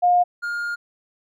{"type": "tone pair in turn", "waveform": ["sine", "triangle"], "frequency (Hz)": [712, 1415.4], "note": ["F5", "F6"], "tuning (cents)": [33, 23], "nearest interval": "octave", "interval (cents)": 1190, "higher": "second", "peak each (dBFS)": [-13, -22], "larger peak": "first", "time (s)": [[0.02, 0.24], [0.42, 0.76]], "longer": "second", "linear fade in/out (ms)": 20, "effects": []}